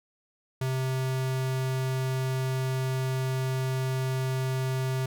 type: tone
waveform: square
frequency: 130.81 Hz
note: C3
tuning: in tune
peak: -27 dBFS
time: 0.61-5.06 s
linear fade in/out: 5 ms
effects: none